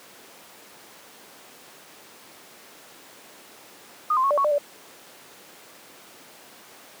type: tone with pitch steps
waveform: sine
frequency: 1229 / 1042 / 1101 / 586 / 1111 / 598 / 578 Hz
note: D#6 / C6 / C#6 / D5 / C#6 / D5 / D5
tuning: -22 / -7 / -12 / -4 / +4 / +31 / -28 cents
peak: -18 dBFS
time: 4.1-4.583 s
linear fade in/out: 5 ms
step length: 69 ms
effects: pink hiss -47 dBFS RMS until 7 s + high-pass 300 Hz 12 dB/octave